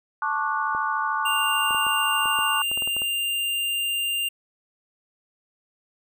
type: chord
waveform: sine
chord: D major seventh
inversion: second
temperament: just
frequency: 881 / 1101.2 / 1174.7 / 1468.3 Hz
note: A5 / C#6 / D6 / F#6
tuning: +2 / -12 / 0 / -14 cents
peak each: -28 dBFS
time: 0.22-2.62 s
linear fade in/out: 2 ms
type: clicks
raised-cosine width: 1 ms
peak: -23 dBFS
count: 12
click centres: 0.749 / 1.708 / 1.747 / 1.867 / 2.257 / 2.389 / 2.715 / 2.775 / 2.822 / 2.875 / 2.966 / 3.019 s
type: tone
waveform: square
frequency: 2794 Hz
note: F7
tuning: in tune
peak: -24 dBFS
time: 1.25-4.29 s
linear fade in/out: 10 ms
effects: none